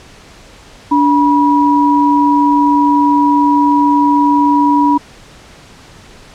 sine tone pair together, 289.9 / 969.8 Hz, D4 / B5, -22 / -32 cents, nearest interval octave + major sixth, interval 2090 cents, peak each -10 dBFS, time 0.91-4.98 s, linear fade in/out 10 ms, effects pink hiss -39 dBFS RMS until 6.34 s + low-pass 7000 Hz 12 dB/octave

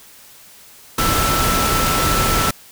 sine tone in noise, 1327 Hz, E6, 11 cents sharp, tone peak -20 dBFS, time 0.98-2.51 s, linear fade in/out 5 ms, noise pink, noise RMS -18 dBFS, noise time 0.98-2.51 s, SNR -5 dB, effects white hiss -44 dBFS RMS until 2.71 s

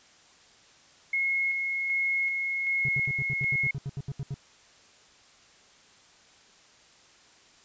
sine tone with tremolo, 2167 Hz, C#7, 40 cents flat, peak -24 dBFS, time 1.13-3.71 s, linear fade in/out 5 ms, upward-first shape square, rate 1.3 Hz, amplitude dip 30%
triangle tone bursts, 138.59 Hz, C#3, in tune, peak -28 dBFS, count 14, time 2.85-4.342 s, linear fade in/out 0 ms, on 36 ms, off 76 ms
effects white hiss -57 dBFS RMS until 7.64 s + resampled to 16000 Hz

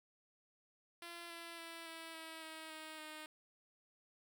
5% pulse tone with pitch steps, 341.9 / 337 / 332.2 / 327.4 / 322.7 / 318.1 / 313.5 / 309 Hz, F4 / E4 / E4 / E4 / E4 / D#4 / D#4 / D#4, -37 / +38 / +13 / -12 / -37 / +38 / +13 / -12 cents, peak -37 dBFS, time 1.02-3.26 s, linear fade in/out 2 ms, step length 280 ms, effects none

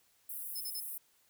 pink high-pass noise, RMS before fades -42 dBFS, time 0.29-0.98 s, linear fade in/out 5 ms, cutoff 10000 Hz, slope 48 dB/octave
25% pulse tone bursts, 5220 Hz, E8, 18 cents flat, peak -34 dBFS, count 3, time 0.55-0.804 s, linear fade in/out 10 ms, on 60 ms, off 37 ms
effects white hiss -70 dBFS RMS until 1.29 s

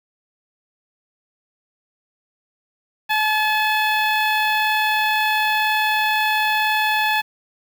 15% pulse tone with notch filter, 859 Hz, A5, 42 cents flat, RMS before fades -19 dBFS, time 3.09-7.22 s, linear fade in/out 20 ms, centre 8200 Hz, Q 0.63, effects 7-bit

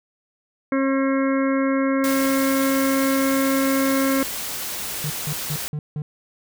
harmonic tone, 270 Hz, C#4, 45 cents flat, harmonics 1 / 2 / 4 / 5 / 6 / 7 / 8, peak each -19 / -24 / -30 / -33 / -33 / -38 / -33 dBFS, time 0.72-4.23 s, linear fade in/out 2 ms
white noise, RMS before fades -29 dBFS, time 2.04-5.68 s, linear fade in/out 0 ms
triangle tone bursts, 150 Hz, D3, 37 cents sharp, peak -22 dBFS, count 5, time 5.04-6.02 s, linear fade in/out 2 ms, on 60 ms, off 170 ms
effects none

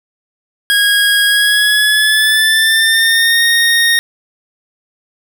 25% pulse tone with pitch glide, 1643 to 1854.9 Hz, G#6 to A#6, -19 to -9 cents, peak -5 dBFS, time 0.7-3.99 s, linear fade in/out 0 ms, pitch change +210 cents, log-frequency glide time 1.26-3.44 s, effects none

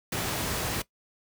pink noise, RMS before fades -30 dBFS, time 0.12-0.82 s, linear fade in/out 5 ms, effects noise-tail reverb RT60 0.1 s tail -19 dB re dry + high-pass 60 Hz 12 dB/octave

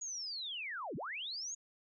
sine linear two-way sweep, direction down then up, 6820 to 117.4 to 6820 Hz, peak -39 dBFS, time 0.01-1.55 s, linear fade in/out 10 ms, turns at 0.96 s, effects none

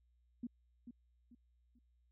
sine tone with echo, 240 Hz, B3, 49 cents flat, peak -39 dBFS, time 0.43-0.47 s, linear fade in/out 5 ms, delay 440 ms, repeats 3, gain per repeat -9 dB, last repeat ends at 1.79 s, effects added 60 Hz sine -70 dBFS peak until 2.11 s

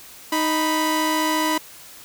sawtooth tone pair together, 311.1 / 987.7 Hz, D#4 / B5, 0 / 0 cents, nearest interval octave + minor sixth, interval 2000 cents, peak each -18 dBFS, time 0.32-1.58 s, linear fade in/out 5 ms, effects white hiss -43 dBFS RMS until 2.04 s

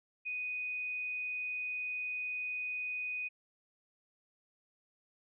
sine tone, 2489 Hz, D#7, in tune, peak -35 dBFS, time 0.25-3.29 s, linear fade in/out 20 ms, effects none

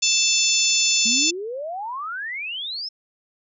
harmonic tone, 881 Hz, A5, 2 cents sharp, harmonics 3 / 4 / 5 / 6 / 7 / 8, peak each -24 / -24 / -27 / -23 / -24 / -23 dBFS, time 0.02-1.31 s, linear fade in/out 10 ms
sine exponential sweep, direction up, 215.8 to 5390 Hz, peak -27 dBFS, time 1.05-2.89 s, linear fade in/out 10 ms
effects none

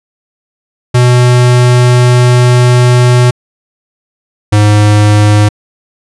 square tone pair in turn, 123.47 / 104.7 Hz, B2 / G#2, 0 / +15 cents, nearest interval minor third, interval 285 cents, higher first, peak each -4 dBFS, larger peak neither, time 0.94-3.31 / 4.52-5.49 s, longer first, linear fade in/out 10 ms, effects resampled to 24000 Hz

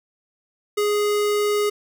square tone, 415.3 Hz, G#4, in tune, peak -19 dBFS, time 0.77-1.7 s, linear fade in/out 10 ms, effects none

